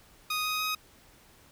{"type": "tone with pitch steps", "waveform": "15% pulse", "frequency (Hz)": [1244.5, 1251.7, 1259], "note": ["D#6", "D#6", "D#6"], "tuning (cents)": [0, 10, 20], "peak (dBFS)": -22, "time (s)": [0.3, 0.75], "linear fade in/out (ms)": 5, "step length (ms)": 150, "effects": ["pink hiss -58 dBFS RMS until 1.51 s"]}